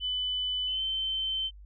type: tone with pitch glide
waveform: sine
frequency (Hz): 3000 to 3088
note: F#7 to G7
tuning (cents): +23 to -27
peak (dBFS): -28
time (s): 0-1.51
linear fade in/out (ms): 50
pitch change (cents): +50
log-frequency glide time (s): 0.66-0.82
effects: added 50 Hz sine -46 dBFS peak until 1.65 s